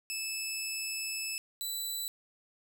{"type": "tone pair in turn", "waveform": "15% pulse", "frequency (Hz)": [2616, 3973], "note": ["E7", "B7"], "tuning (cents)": [-14, 10], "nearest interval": "perfect fifth", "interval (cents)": 724, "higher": "second", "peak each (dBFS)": -27, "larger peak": "neither", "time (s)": [[0.1, 1.38], [1.61, 2.08]], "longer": "first", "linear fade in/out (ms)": 0, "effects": []}